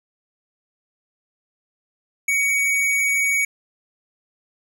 square tone, 2247 Hz, C#7, 23 cents sharp, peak -18 dBFS, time 2.28-3.45 s, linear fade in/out 5 ms, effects none

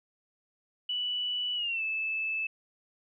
sine tone with pitch glide, 2960 to 2622 Hz, F#7 to E7, 0 to -10 cents, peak -29 dBFS, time 0.89-2.47 s, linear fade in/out 5 ms, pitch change -210 cents, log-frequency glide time 1.55-1.82 s, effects none

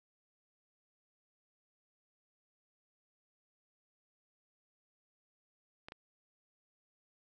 clicks, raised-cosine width 0.3 ms, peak -30 dBFS, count 2, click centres 5.885 / 5.921 s, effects none

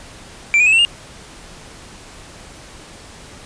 triangle tone with pitch steps, 2349 / 2460 / 2576 / 2698 / 2826 Hz, D7 / D#7 / E7 / E7 / F7, 0 / -20 / -41 / +40 / +20 cents, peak -8 dBFS, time 0.54-0.85 s, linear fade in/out 0 ms, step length 62 ms, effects pink hiss -39 dBFS RMS until 3.45 s + resampled to 22050 Hz

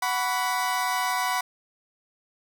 30% pulse chord, F# suspended fourth, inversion none, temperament equal with one note detuned, 740 / 987.8 / 1130.1 Hz, F#5 / B5 / C#6, 0 / 0 / +33 cents, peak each -26 / -24 / -29 dBFS, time 0.02-1.41 s, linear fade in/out 5 ms, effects none

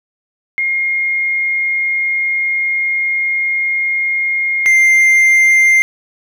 sine / triangle tone pair in turn, 2135 / 2098 Hz, C7 / C7, +34 / +4 cents, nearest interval unison, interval 30 cents, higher first, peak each -13 / -5 dBFS, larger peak second, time 0.58-4.66 / 4.66-5.82 s, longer first, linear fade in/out 0 ms, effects none

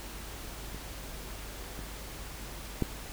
clicks, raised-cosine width 3 ms, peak -29 / -29 / -14 dBFS, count 3, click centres 0.746 / 1.791 / 2.823 s, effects added 50 Hz sine -44 dBFS peak until 3.12 s + pink hiss -44 dBFS RMS until 3.12 s

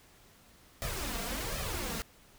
pink noise with flanger, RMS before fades -36 dBFS, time 0.82-2.02 s, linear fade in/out 0 ms, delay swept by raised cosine 1.6 to 4.4 ms, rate 1.3 Hz, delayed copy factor +0.75, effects pink hiss -60 dBFS RMS until 2.38 s

